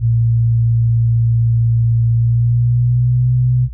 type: tone with pitch glide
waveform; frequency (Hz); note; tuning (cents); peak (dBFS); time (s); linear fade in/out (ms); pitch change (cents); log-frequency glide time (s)
sine; 115.8 to 124.83; A#2 to B2; -11 to +19; -10; 0-3.69; 50; +130; 2.13-3.29
effects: added 60 Hz sine -26 dBFS peak until 3.73 s